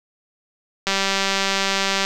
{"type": "click train", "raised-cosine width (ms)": 0.2, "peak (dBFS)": -3, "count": 231, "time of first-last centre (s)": [0.87, 2.049], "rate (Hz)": 195, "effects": []}